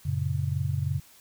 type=chord; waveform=sine; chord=F# major; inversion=none; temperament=just; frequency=92.5 / 115.62 / 138.75 Hz; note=F#2 / A#2 / C#3; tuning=0 / -14 / +2 cents; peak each=-29 / -33 / -28 dBFS; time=0.05-1 s; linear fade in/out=10 ms; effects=white hiss -55 dBFS RMS until 1.2 s